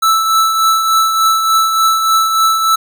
square tone with tremolo, 1317 Hz, E6, 2 cents flat, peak -8 dBFS, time 0.02-2.76 s, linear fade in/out 10 ms, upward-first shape triangle, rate 3.4 Hz, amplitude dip 50%, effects none

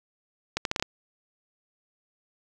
accelerating click train, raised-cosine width 0.2 ms, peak -9 dBFS, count 6, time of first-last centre 0.57-0.825 s, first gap 82 ms, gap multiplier 0.76, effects none

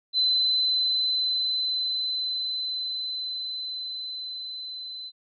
sine tone with level ramp, 4039 Hz, B7, 38 cents sharp, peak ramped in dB -19 to -35 dBFS, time 0.13-5.12 s, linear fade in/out 50 ms, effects none

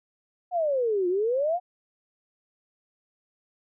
sine exponential two-way sweep, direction down then up, 740 to 347.5 to 740 Hz, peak -22 dBFS, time 0.51-1.6 s, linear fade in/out 50 ms, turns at 1.08 s, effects none

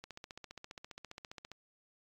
click train, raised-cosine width 0.2 ms, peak -29 dBFS, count 23, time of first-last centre 0.04-1.517 s, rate 14.9 Hz, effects AAC 64 kbps

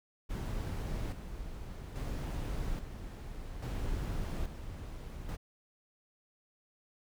brown noise with tremolo, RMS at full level -36 dBFS, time 0.29-5.37 s, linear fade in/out 20 ms, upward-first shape square, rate 0.6 Hz, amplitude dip 55%, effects none

